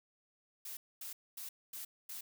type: noise bursts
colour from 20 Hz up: blue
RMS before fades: -45 dBFS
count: 5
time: 0.65-2.21 s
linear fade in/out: 5 ms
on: 120 ms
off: 240 ms
effects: none